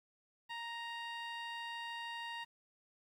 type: tone with low-pass filter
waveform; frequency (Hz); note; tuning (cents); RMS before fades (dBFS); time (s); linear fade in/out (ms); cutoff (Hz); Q
15% pulse; 933; A#5; +1; -44; 0.49-2.45; 20; 4300; 0.68
effects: 11-bit